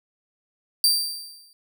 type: tone with exponential decay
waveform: sawtooth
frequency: 4686 Hz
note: D8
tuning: 5 cents flat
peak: -11 dBFS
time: 0.84-1.53 s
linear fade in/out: 1 ms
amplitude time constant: 150 ms
effects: none